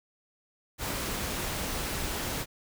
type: noise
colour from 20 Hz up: pink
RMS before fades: -33 dBFS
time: 0.78-2.46 s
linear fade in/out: 50 ms
effects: none